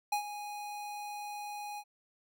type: tone with ADSR envelope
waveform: square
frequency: 828 Hz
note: G#5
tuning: 5 cents flat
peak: -28 dBFS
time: 0.12-1.84 s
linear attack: 6 ms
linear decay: 96 ms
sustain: -12 dB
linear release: 57 ms
effects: none